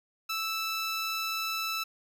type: tone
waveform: 15% pulse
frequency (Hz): 1318.5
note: E6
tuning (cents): 0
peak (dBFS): -24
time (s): 0.29-1.84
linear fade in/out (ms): 10
effects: none